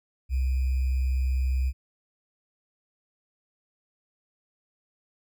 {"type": "tone with sample-and-hold", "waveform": "sine", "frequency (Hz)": 64.9, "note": "C2", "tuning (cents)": -13, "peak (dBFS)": -22, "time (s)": [0.29, 1.73], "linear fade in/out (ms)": 50, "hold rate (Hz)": 2450, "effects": []}